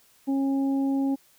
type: harmonic tone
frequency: 272.7 Hz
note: C#4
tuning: 28 cents flat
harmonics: 1 / 2 / 3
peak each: -22 / -38 / -38 dBFS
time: 0.27-1.16 s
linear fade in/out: 20 ms
effects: white hiss -60 dBFS RMS until 1.38 s